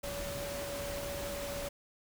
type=tone in noise; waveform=sine; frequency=568 Hz; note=C#5; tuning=42 cents sharp; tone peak=-39 dBFS; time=0.03-1.69 s; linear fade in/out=10 ms; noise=pink; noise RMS=-41 dBFS; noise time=0.03-1.69 s; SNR=-1 dB; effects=none